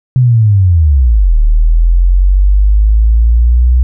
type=linear two-way sweep; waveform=sine; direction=down then up; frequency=130.3 to 37.22 to 62.5 Hz; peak=-4 dBFS; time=0.16-3.83 s; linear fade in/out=0 ms; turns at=1.37 s; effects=none